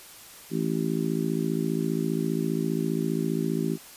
harmonic tone, 55 Hz, A1, in tune, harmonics 3 / 4 / 5 / 6 / 7, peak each -29 / -30 / -31 / -32 / -32 dBFS, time 0.5-3.78 s, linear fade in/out 50 ms, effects white hiss -47 dBFS RMS until 3.96 s + resampled to 32000 Hz

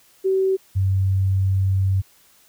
sine tone pair in turn, 381.8 / 95.86 Hz, G4 / G2, -46 / -38 cents, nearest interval 2 octaves, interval 2392 cents, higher first, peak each -16 dBFS, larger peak neither, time 0.24-0.57 / 0.75-2.02 s, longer second, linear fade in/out 20 ms, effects white hiss -55 dBFS RMS until 2.48 s

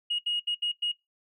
sine tone bursts at uneven times, 2879 Hz, F#7, 48 cents flat, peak -24 dBFS, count 5, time 0.1-0.19 / 0.26-0.4 / 0.47-0.55 / 0.62-0.72 / 0.82-0.92 s, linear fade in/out 10 ms, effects noise-tail reverb RT60 0.2 s tail -23 dB re dry + tanh soft clip ceiling -21 dBFS

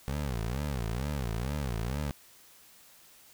20% pulse tone with vibrato, 64 Hz, C2, 38 cents flat, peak -26 dBFS, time 0.08-2.11 s, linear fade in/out 0 ms, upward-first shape sine, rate 2.2 Hz, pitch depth 270 cents each way, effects white hiss -57 dBFS RMS until 3.33 s

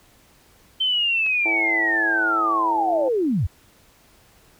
sine linear sweep, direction down, 3109 to 66 Hz, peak -18 dBFS, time 0.8-3.47 s, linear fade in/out 10 ms
click, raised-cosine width 0.3 ms, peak -23 dBFS, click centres 1.264 s
harmonic tone, 110 Hz, A2, in tune, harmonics 3 / 4 / 5 / 6 / 7 / 8, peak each -28 / -39 / -40 / -33 / -33 / -33 dBFS, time 1.45-3.09 s, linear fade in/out 10 ms
effects pink hiss -55 dBFS RMS until 4.59 s

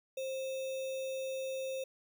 sine tone with sample-and-hold, 529 Hz, C5, 19 cents sharp, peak -35 dBFS, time 0.17-1.84 s, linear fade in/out 5 ms, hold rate 3150 Hz, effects none

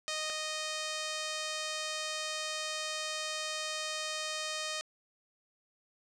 5% pulse tone pair in turn, 620 / 620 Hz, D#5 / D#5, -6 / -6 cents, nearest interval unison, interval 0 cents, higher neither, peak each -22 / -23 dBFS, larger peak first, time 0.08-0.3 / 0.3-4.81 s, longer second, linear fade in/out 0 ms, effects low-pass 9000 Hz 12 dB/octave

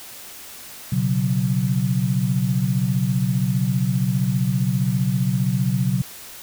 sine chord, B suspended second, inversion none, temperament equal, 123.47 / 138.59 / 185 Hz, B2 / C#3 / F#3, 0 / 0 / 0 cents, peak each -22 dBFS, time 0.92-6.02 s, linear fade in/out 5 ms, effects white hiss -39 dBFS RMS until 6.42 s

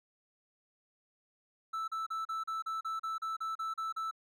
triangle tone bursts, 1318.5 Hz, E6, in tune, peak -32 dBFS, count 13, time 1.73-4.112 s, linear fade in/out 10 ms, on 150 ms, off 36 ms, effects none

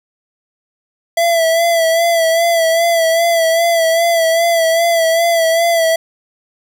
square tone with vibrato, 666 Hz, E5, 18 cents sharp, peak -11 dBFS, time 1.17-5.96 s, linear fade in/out 5 ms, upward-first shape sine, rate 2.5 Hz, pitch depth 42 cents each way, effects 8-bit

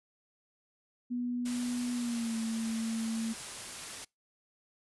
sine tone with pitch glide, 244.4 to 225.4 Hz, B3 to A3, -18 to +42 cents, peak -31 dBFS, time 1.1-3.34 s, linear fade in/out 20 ms, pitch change -140 cents, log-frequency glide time 1.94-2.36 s
white noise, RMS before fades -42 dBFS, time 1.45-4.05 s, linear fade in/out 10 ms
effects noise-tail reverb RT60 0.2 s tail -26 dB re dry + resampled to 24000 Hz

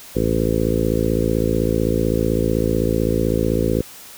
harmonic tone with a mistuned harmonic, 55.8 Hz, A1, 25 cents sharp, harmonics 1 / 2 / 3 / 4 / 5 / 6 / 7 / 8 / 9, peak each -25 / -25 / -25 / -25 / -25 / -25 / -25 / -25 / -25 dBFS, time 0.15-3.82 s, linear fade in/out 10 ms, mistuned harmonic 1, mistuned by +75 cents, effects white hiss -40 dBFS RMS until 4.17 s

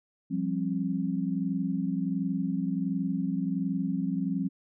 sine chord, F suspended second, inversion none, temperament equal with one note detuned, 174.61 / 196 / 267.3 Hz, F3 / G3 / C4, 0 / 0 / +37 cents, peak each -31 dBFS, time 0.3-4.49 s, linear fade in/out 20 ms, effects none

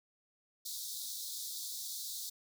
pink high-pass noise, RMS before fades -42 dBFS, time 0.65-2.3 s, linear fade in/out 10 ms, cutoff 3600 Hz, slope 96 dB/octave, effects none

